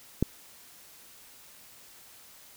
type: click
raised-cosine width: 3 ms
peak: -10 dBFS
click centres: 0.226 s
effects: white hiss -53 dBFS RMS until 2.56 s